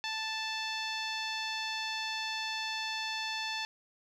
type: tone with low-pass filter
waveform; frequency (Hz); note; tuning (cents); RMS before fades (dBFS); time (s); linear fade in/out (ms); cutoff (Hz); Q
10% pulse; 880; A5; 0; -36; 0.04-3.65; 0; 4900; 1.2
effects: none